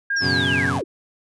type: tone with tremolo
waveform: sine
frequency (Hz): 1617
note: G#6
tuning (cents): -47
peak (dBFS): -19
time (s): 0.1-0.7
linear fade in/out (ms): 5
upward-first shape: sine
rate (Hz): 5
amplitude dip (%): 25
type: linear sweep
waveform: sine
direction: down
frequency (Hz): 5710 to 277.2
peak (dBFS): -24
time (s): 0.16-0.84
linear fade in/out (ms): 10
type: chord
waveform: 20% pulse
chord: F# suspended fourth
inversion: none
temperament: equal with one note detuned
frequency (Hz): 92.5 / 122.97 / 138.59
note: F#2 / B2 / C#3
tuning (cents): 0 / -7 / 0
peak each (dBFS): -21 / -22 / -22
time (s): 0.2-0.82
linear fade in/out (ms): 50
effects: resampled to 24000 Hz